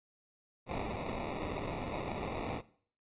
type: noise with sample-and-hold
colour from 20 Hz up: violet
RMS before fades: -38 dBFS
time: 0.66-2.62 s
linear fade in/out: 50 ms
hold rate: 1575 Hz
effects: noise-tail reverb RT60 0.5 s tail -18 dB re dry + resampled to 8000 Hz